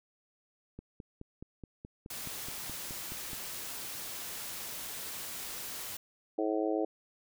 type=click train; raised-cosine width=3 ms; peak=-31 dBFS; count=13; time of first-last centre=0.79-3.332 s; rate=4.72 Hz
type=noise; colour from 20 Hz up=white; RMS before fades=-41 dBFS; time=2.1-5.97 s; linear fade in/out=5 ms
type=harmonic tone; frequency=107.7 Hz; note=A2; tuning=37 cents flat; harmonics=3 / 4 / 5 / 6 / 7; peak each=-32 / -34 / -36 / -38 / -39 dBFS; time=6.38-6.85 s; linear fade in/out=5 ms
effects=none